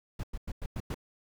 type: noise bursts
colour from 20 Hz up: brown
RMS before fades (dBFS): -35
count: 6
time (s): 0.19-0.945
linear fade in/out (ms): 5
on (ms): 45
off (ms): 97
effects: none